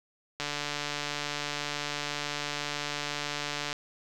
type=click train; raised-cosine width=0.2 ms; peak=-15 dBFS; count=487; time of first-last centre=0.4-3.729 s; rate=146 Hz; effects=none